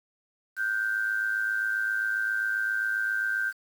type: tone pair together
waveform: sine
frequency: 1449 / 1556.5 Hz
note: F#6 / G6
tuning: -37 / -13 cents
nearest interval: minor second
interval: 124 cents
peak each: -32 / -26 dBFS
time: 0.56-3.53 s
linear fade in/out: 50 ms
effects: 8-bit